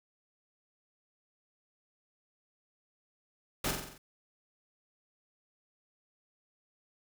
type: noise with echo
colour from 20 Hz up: pink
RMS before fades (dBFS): -32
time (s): 3.64-3.71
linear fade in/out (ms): 5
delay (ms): 45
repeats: 6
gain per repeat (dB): -4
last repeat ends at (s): 3.98
effects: none